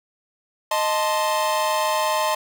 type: chord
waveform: 45% pulse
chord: A diminished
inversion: second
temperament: equal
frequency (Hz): 622.3 / 880 / 1046.5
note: Eb5 / A5 / C6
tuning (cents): 0 / 0 / 0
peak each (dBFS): -24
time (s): 0.71-2.35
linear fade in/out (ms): 5
effects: none